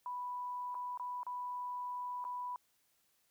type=tone with dropouts; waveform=sine; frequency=987.8 Hz; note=B5; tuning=in tune; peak=-38 dBFS; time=0.06-2.56 s; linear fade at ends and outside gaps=1 ms; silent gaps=0.745-0.751 / 0.975-0.997 / 1.232-1.266 / 2.242-2.25 s; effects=white hiss -75 dBFS RMS until 3.3 s